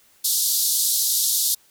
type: band-pass noise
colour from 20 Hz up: white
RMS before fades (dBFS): -21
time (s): 0.24-1.55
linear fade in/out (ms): 10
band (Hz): 3700 to 15000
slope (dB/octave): 48
effects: white hiss -57 dBFS RMS until 1.7 s